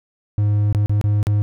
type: tone with dropouts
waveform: triangle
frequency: 103.8 Hz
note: G#2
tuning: in tune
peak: -12 dBFS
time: 0.38-1.42 s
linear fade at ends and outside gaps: 0 ms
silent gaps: 0.727-0.748 / 0.86-0.895 / 1.013-1.04 / 1.229-1.269 s
effects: none